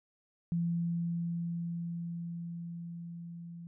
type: tone with level ramp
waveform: sine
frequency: 170 Hz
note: F3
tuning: 46 cents flat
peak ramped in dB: -28 to -43 dBFS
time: 0.52-3.67 s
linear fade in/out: 0 ms
effects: none